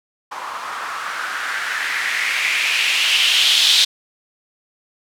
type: noise with low-pass filter sweep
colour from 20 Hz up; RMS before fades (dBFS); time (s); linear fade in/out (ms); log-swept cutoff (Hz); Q
violet; -19; 0.31-3.85; 10; 1000 to 3700; 3.5
effects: none